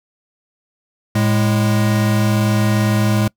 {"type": "tone pair together", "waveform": "square", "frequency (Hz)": [110.03, 207.7], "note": ["A2", "G#3"], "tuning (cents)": [0, 0], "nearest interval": "major seventh", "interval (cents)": 1100, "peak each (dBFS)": [-16, -18], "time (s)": [1.15, 3.28], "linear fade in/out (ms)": 5, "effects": ["noise-tail reverb RT60 0.1 s tail -24 dB re dry"]}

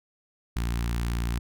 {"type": "tone with notch filter", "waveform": "sawtooth", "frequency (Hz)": 58.27, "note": "A#1", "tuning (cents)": 0, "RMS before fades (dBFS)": -28, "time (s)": [0.56, 1.39], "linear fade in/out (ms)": 5, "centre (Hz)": 530, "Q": 0.74, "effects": []}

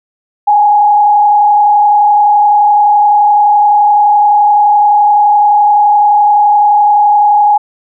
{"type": "tone with frequency modulation", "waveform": "sine", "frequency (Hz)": 830, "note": "G#5", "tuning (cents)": -1, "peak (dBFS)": -4, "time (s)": [0.47, 7.58], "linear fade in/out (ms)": 10, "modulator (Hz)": 31.7, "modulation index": 0.64, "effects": []}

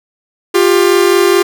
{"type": "tone pair together", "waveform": "45% pulse", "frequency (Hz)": [352.2, 396.9], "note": ["F4", "G4"], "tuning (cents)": [15, 22], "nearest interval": "major second", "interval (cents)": 207, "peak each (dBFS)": -10, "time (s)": [0.54, 1.43], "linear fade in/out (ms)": 10, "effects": []}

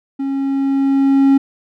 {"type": "tone with level ramp", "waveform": "triangle", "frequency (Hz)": 273.3, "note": "C#4", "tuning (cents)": -24, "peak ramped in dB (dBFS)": [-16, -5], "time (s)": [0.19, 1.38], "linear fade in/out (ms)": 10, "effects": []}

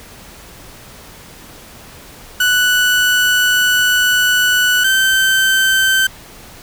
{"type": "tone pair in turn", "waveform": "30% pulse", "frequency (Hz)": [1482, 1546.7], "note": ["F#6", "G6"], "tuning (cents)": [2, -24], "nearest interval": "minor second", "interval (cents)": 74, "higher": "second", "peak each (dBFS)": -8, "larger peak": "neither", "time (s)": [[2.4, 4.84], [4.84, 6.07]], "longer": "first", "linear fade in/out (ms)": 5, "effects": ["pink hiss -38 dBFS RMS until 6.62 s"]}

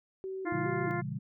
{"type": "tone with vibrato", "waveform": "sine", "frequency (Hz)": 349.2, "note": "F4", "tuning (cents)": 0, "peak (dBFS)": -35, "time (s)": [0.24, 0.91], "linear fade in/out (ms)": 0, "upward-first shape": "square", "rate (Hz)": 2.4, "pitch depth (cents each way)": 150}
{"type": "harmonic tone", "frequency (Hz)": 349.2, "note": "F4", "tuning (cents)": 0, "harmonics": [1, 2, 3, 4, 5, 6], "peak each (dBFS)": [-35, -38, -40, -41, -42, -43], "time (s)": [0.45, 1.02], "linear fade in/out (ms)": 20}
{"type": "chord", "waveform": "sine", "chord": "A# diminished seventh", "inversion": "none", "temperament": "just", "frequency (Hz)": [116.54, 139.85, 167.82, 201.4], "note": ["A#2", "C#3", "E3", "G3"], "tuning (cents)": [0, 16, 31, 47], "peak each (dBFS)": [-40, -37, -40, -41], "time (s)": [0.52, 1.19], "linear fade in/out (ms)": 5}
{"effects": []}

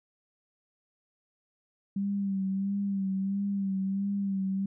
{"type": "tone with vibrato", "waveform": "sine", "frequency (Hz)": 196, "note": "G3", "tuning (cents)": 0, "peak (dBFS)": -27, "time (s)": [1.96, 4.66], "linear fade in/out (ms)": 5, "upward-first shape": "sine", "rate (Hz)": 1.5, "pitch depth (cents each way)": 41, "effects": []}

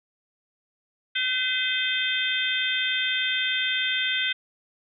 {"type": "harmonic tone with a mistuned harmonic", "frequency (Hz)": 510, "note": "C5", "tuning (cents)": -44, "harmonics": [3, 4, 5, 6, 7], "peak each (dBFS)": [-29, -30, -31, -28, -29], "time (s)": [1.15, 4.33], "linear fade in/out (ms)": 10, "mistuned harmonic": 6, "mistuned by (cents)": 63, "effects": []}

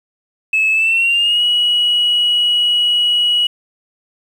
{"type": "tone with pitch glide", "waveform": "sine", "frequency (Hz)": [2598, 2916], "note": ["E7", "F#7"], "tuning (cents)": [-26, -26], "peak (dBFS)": -10, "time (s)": [0.53, 3.47], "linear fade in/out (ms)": 5, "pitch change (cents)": 200, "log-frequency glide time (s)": [0.71, 1.43], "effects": ["tanh soft clip ceiling -7 dBFS", "7-bit"]}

